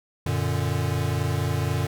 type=chord; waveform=square; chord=Gb augmented; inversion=none; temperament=equal; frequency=92.5 / 116.54 / 146.83 Hz; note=Gb2 / Bb2 / D3; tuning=0 / 0 / 0 cents; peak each=-28 dBFS; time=0.26-1.87 s; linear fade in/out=5 ms; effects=none